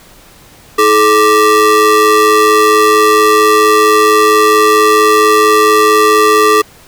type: ring-modulated tone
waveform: square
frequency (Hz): 375.4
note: F#4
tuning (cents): +25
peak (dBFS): -3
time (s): 0.78-6.62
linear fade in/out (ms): 10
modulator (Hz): 803
effects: pink hiss -40 dBFS RMS until 6.87 s